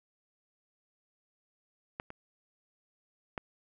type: clicks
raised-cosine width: 0.5 ms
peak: -21 / -29 / -20 dBFS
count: 3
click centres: 1.999 / 2.104 / 3.378 s
effects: none